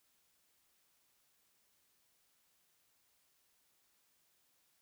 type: silence
effects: white hiss -75 dBFS RMS until 4.81 s